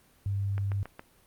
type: tone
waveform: sine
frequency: 99.2 Hz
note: G2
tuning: 21 cents sharp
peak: -27 dBFS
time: 0.26-0.83 s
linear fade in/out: 0 ms
type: click train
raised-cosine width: 0.5 ms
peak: -25 dBFS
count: 4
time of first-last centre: 0.58-0.994 s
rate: 7.24 Hz
effects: pink hiss -62 dBFS RMS until 1.26 s + Opus 32 kbps

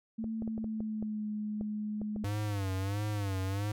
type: tone with pitch glide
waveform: sine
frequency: 222.8 to 211.4 Hz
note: A3 to G#3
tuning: +22 to +31 cents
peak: -33 dBFS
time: 0.18-2.24 s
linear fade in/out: 10 ms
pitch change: -91 cents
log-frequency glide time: 0.45-1.28 s
type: clicks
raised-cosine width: 2 ms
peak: -28 dBFS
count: 11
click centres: 0.242 / 0.422 / 0.477 / 0.579 / 0.643 / 0.805 / 1.026 / 1.611 / 2.016 / 2.162 / 2.24 s
type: tone with vibrato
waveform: square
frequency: 100 Hz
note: G2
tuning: 35 cents sharp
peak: -32 dBFS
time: 2.24-3.72 s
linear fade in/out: 5 ms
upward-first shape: sine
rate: 1.5 Hz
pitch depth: 100 cents each way
effects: none

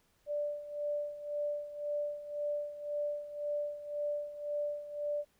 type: tone with tremolo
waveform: sine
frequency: 587.3 Hz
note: D5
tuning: in tune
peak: -31 dBFS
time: 0.26-5.25 s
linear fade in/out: 50 ms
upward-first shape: sine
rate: 1.9 Hz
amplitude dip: 75%
effects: pink hiss -72 dBFS RMS until 5.39 s

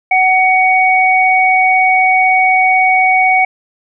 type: tone pair together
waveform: sine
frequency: 748 / 2241 Hz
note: F#5 / C#7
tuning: +19 / +18 cents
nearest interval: octave + perfect fifth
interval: 1899 cents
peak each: -10 dBFS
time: 0.11-3.45 s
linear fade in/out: 5 ms
effects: none

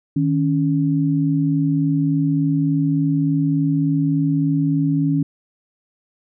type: tone pair together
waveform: sine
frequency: 155.56 / 279 Hz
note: D#3 / C#4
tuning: 0 / +11 cents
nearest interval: minor seventh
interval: 1011 cents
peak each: -18 dBFS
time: 0.16-5.23 s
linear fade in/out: 5 ms
effects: none

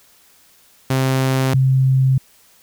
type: tone pair in turn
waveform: sawtooth / sine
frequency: 132 / 132 Hz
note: C3 / C3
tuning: +16 / +16 cents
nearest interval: unison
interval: 0 cents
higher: neither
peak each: -11 dBFS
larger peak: neither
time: 0.9-1.54 / 1.54-2.18 s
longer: neither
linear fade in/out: 5 ms
effects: white hiss -52 dBFS RMS until 2.62 s

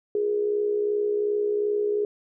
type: tone with amplitude modulation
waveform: sine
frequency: 415.3 Hz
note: G#4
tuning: in tune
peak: -19 dBFS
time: 0.15-2.05 s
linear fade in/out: 2 ms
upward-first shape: sine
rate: 62.7 Hz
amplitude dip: 55%
effects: none

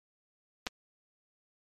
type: clicks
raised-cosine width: 0.2 ms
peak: -16 dBFS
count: 2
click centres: 0.667 / 0.671 s
effects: MP3 64 kbps

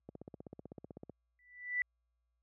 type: click train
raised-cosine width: 2 ms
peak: -33 dBFS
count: 17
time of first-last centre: 0.09-1.096 s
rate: 15.9 Hz
type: tone with exponential growth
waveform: sine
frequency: 1975.5 Hz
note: B6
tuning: in tune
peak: -28 dBFS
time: 1.39-1.82 s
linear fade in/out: 1 ms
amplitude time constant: 92 ms
effects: added 60 Hz sine -70 dBFS peak until 2.42 s + high-pass 100 Hz 12 dB/octave

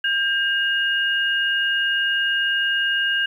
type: tone pair together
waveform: sine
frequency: 1600 / 2851 Hz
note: G6 / F7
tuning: +35 / +35 cents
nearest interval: minor seventh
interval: 1000 cents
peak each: -20 / -22 dBFS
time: 0.04-3.26 s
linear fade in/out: 5 ms
effects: 9-bit

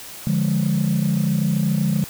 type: chord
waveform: sine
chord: D diminished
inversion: none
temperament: equal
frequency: 146.83 / 174.61 / 207.7 Hz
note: D3 / F3 / Ab3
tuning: 0 / 0 / 0 cents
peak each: -20 dBFS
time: 0.27-2.04 s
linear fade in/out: 0 ms
effects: tanh soft clip ceiling -12 dBFS + white hiss -37 dBFS RMS until 2.09 s

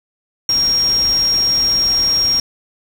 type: tone in noise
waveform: sine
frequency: 5580 Hz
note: F8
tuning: 2 cents flat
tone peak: -12 dBFS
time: 0.49-2.4 s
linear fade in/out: 2 ms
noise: pink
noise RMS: -29 dBFS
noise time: 0.49-2.4 s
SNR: +14 dB
effects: none

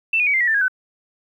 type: tone with pitch steps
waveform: sine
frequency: 2665 / 2458 / 2267 / 2091 / 1928.5 / 1778.7 / 1640.5 / 1513.1 Hz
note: E7 / D#7 / C#7 / C7 / B6 / A6 / G#6 / F#6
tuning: +18 / -22 / +38 / -2 / -42 / +18 / -22 / +38 cents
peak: -15 dBFS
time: 0.13-0.682 s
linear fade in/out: 5 ms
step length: 69 ms
effects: 9-bit

